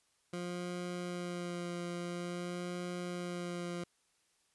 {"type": "tone with vibrato", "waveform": "20% pulse", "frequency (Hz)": 175.9, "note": "F3", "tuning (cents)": 13, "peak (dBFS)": -33, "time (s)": [0.33, 3.84], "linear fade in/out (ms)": 5, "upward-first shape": "sine", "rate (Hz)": 0.49, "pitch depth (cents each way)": 16, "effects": ["white hiss -74 dBFS RMS until 4.54 s", "resampled to 24000 Hz"]}